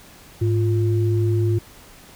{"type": "tone pair together", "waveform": "sine", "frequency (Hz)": [106.06, 349.2], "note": ["G#2", "F4"], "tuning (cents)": [37, 0], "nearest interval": "octave + major sixth", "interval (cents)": 2063, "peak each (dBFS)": [-17, -23], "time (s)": [0.41, 1.59], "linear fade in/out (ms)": 10, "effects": ["pink hiss -46 dBFS RMS until 2.15 s"]}